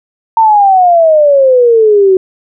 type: exponential sweep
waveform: sine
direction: down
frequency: 914 to 370 Hz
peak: -3 dBFS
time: 0.37-2.17 s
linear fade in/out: 2 ms
effects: none